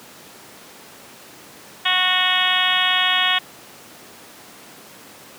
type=harmonic tone; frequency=367.5 Hz; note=F#4; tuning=12 cents flat; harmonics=2 / 3 / 4 / 5 / 6 / 7 / 8 / 9 / 10; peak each=-27 / -25 / -27 / -23 / -26 / -26 / -23 / -21 / -27 dBFS; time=1.85-3.39 s; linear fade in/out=10 ms; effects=pink hiss -42 dBFS RMS until 5.38 s + high-pass 200 Hz 12 dB/octave